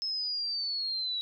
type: linear sweep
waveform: sine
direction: down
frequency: 5220 to 3872 Hz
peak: -30 dBFS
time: 0.02-1.21 s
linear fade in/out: 0 ms
effects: none